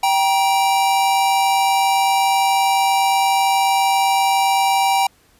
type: tone pair together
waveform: square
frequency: 781.4 / 949 Hz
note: G5 / A#5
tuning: -6 / +31 cents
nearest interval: minor third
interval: 337 cents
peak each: -16 / -20 dBFS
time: 0.03-5.07 s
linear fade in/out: 5 ms
effects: pink hiss -55 dBFS RMS until 5.39 s + resampled to 32000 Hz